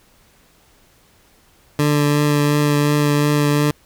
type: tone with vibrato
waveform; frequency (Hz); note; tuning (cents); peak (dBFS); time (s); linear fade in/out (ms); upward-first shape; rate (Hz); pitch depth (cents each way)
20% pulse; 146.9; D3; +1; -9; 1.79-3.71; 2; triangle; 2.8; 15
effects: pink hiss -54 dBFS RMS until 3.85 s